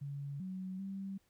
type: tone with pitch steps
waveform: sine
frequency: 141.3 / 186.9 / 194.5 Hz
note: C#3 / F#3 / G3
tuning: +34 / +18 / -13 cents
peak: -39 dBFS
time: 0.01-1.18 s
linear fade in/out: 10 ms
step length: 390 ms
effects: pink hiss -75 dBFS RMS until 1.29 s